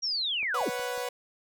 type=linear sweep; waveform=sine; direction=down; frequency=5710 to 109.3 Hz; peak=-27 dBFS; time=0.02-0.7 s; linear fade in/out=20 ms
type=click train; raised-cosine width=1 ms; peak=-34 dBFS; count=4; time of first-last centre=0.43-0.977 s; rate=5.48 Hz
type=chord; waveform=sawtooth; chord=B suspended second; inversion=none; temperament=equal; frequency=493.9 / 554.4 / 740 Hz; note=B4 / C#5 / F#5; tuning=0 / 0 / 0 cents; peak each=-29 / -34 / -34 dBFS; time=0.54-1.09 s; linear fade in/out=5 ms
effects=none